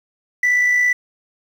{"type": "tone with amplitude modulation", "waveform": "sine", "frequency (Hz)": 1975.5, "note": "B6", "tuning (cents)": 0, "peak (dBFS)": -9, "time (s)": [0.43, 0.93], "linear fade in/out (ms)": 5, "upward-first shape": "sine", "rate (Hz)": 58.1, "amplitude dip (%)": 40, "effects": ["tanh soft clip ceiling -11 dBFS", "7-bit"]}